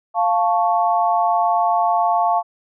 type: chord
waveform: sine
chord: F augmented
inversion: none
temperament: equal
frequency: 698.5 / 880 / 1108.7 Hz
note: F5 / A5 / C#6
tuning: 0 / 0 / 0 cents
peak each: -17 / -19 / -22 dBFS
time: 0.14-2.43 s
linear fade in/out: 50 ms
effects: none